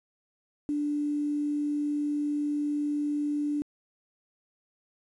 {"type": "tone with quantisation", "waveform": "sine", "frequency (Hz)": 293.7, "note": "D4", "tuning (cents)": 0, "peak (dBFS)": -26, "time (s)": [0.69, 3.62], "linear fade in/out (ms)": 0, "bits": 9, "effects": ["resampled to 24000 Hz"]}